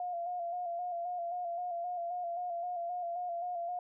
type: tone with vibrato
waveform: sine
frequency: 701 Hz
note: F5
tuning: 6 cents sharp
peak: -34 dBFS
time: 0-3.79 s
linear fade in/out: 2 ms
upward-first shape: square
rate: 3.8 Hz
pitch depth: 38 cents each way
effects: none